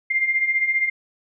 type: beating tone pair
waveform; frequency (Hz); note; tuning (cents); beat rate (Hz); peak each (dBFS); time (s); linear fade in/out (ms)
sine; 2093 / 2108; C7 / C7; 0 / +12; 15; -25 / -19; 0.1-0.9; 10
effects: none